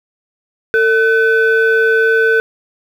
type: tone pair together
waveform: sine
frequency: 449.5 / 1512 Hz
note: A4 / F#6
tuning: +37 / +37 cents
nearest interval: octave + major sixth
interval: 2100 cents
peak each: -10 dBFS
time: 0.74-2.4 s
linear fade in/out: 0 ms
effects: tanh soft clip ceiling -5 dBFS + 7-bit